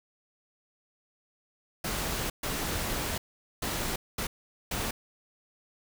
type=noise bursts at uneven times; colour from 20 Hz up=pink; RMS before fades=-32 dBFS; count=5; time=1.84-2.3 / 2.43-3.18 / 3.62-3.96 / 4.18-4.27 / 4.71-4.91 s; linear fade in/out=5 ms; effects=none